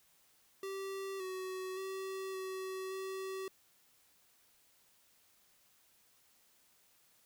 square tone with pitch steps, 388.6 / 374.1 / 382.9 / 378.3 / 382 Hz, G4 / F#4 / G4 / F#4 / G4, -15 / +19 / -41 / +38 / -45 cents, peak -40 dBFS, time 0.63-3.48 s, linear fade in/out 2 ms, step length 570 ms, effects white hiss -69 dBFS RMS until 7.25 s

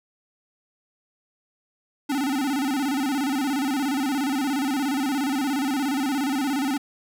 square tone with vibrato, 274.6 Hz, C#4, 16 cents flat, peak -23 dBFS, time 2.09-6.78 s, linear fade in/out 10 ms, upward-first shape square, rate 17 Hz, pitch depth 110 cents each way, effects none

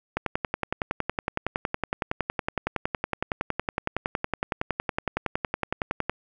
click train, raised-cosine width 0.5 ms, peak -10 dBFS, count 65, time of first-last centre 0.17-6.096 s, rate 10.8 Hz, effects none

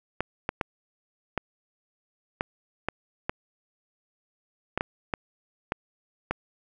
clicks, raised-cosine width 0.5 ms, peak -11 dBFS, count 12, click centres 0.206 / 0.491 / 0.612 / 1.377 / 2.409 / 2.886 / 3.295 / 4.776 / 4.809 / 5.138 / 5.721 / 6.31 s, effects none

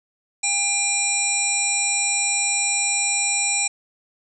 harmonic tone, 800 Hz, G5, 35 cents sharp, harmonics 1 / 3 / 5 / 7 / 9 / 10, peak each -32 / -24 / -31 / -31 / -25 / -23 dBFS, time 0.43-3.68 s, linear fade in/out 10 ms, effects none

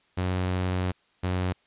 sawtooth tone pair in turn, 91.7 / 91.34 Hz, F#2 / F#2, -15 / -22 cents, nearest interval unison, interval 7 cents, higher first, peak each -21 dBFS, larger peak neither, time 0.17-0.92 / 1.23-1.53 s, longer first, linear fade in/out 10 ms, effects white hiss -65 dBFS RMS until 1.66 s + resampled to 8000 Hz

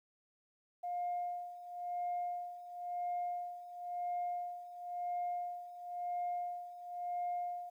sine tone with tremolo, 708 Hz, F5, 23 cents sharp, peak -33 dBFS, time 0.83-7.7 s, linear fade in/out 10 ms, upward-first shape sine, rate 0.97 Hz, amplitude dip 80%, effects tanh soft clip ceiling -31 dBFS + 12-bit

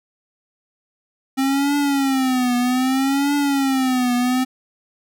square tone with vibrato, 265.1 Hz, C4, 23 cents sharp, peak -17 dBFS, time 1.37-4.45 s, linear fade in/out 20 ms, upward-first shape triangle, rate 0.63 Hz, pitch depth 150 cents each way, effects none

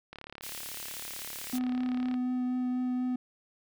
click train, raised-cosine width 0.3 ms, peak -27 dBFS, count 73, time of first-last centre 0.13-2.141 s, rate 35.8 Hz
white high-pass noise, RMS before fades -41 dBFS, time 0.42-1.59 s, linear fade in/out 20 ms, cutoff 1900 Hz, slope 24 dB/octave
triangle tone with vibrato, 251.2 Hz, B3, 30 cents sharp, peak -26 dBFS, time 1.53-3.16 s, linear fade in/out 5 ms, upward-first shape triangle, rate 4.1 Hz, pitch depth 10 cents each way
effects none

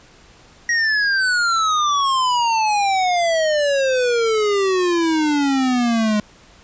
square exponential sweep, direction down, 1900 to 207.7 Hz, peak -16 dBFS, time 0.69-6.2 s, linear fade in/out 2 ms, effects pink hiss -48 dBFS RMS until 6.63 s + resampled to 16000 Hz

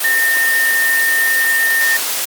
sine tone in noise, 1822 Hz, A#6, 40 cents flat, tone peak -12 dBFS, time 0.04-1.97 s, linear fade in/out 5 ms, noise white, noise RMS -19 dBFS, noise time 0-2.25 s, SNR +4 dB, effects high-pass 400 Hz 12 dB/octave + Opus 32 kbps

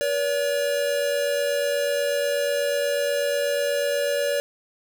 square tone pair together, 481.8 / 570 Hz, B4 / C#5, -43 / +48 cents, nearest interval minor third, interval 291 cents, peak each -29 / -23 dBFS, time 0.01-4.4 s, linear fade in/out 0 ms, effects 9-bit

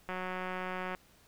click train, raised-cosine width 0.5 ms, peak -23 dBFS, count 159, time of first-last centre 0.09-0.949 s, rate 184 Hz, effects pink hiss -63 dBFS RMS until 1.27 s

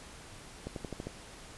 accelerating click train, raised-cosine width 2 ms, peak -24 dBFS, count 6, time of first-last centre 0.67-1.07 s, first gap 92 ms, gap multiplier 0.93, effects pink hiss -50 dBFS RMS until 1.57 s + resampled to 24000 Hz

